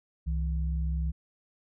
sine tone pair together, 65.8 / 161.64 Hz, C2 / E3, +10 / -34 cents, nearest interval octave + major third, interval 1556 cents, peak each -27 / -35 dBFS, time 0.26-1.12 s, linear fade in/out 20 ms, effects none

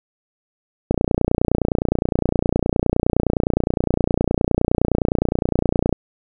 click train, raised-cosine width 2 ms, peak -3 dBFS, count 150, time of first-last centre 0.91-5.927 s, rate 29.7 Hz, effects none

